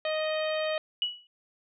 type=harmonic tone; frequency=622.3 Hz; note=D#5; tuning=in tune; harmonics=1 / 2 / 3 / 4 / 5 / 6 / 7; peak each=-28 / -39 / -38 / -39 / -39 / -43 / -47 dBFS; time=0.05-0.78 s; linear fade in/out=2 ms
type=tone with exponential decay; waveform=sine; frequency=2934 Hz; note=F#7; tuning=15 cents flat; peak=-22 dBFS; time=1.02-1.27 s; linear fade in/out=1 ms; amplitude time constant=53 ms
effects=none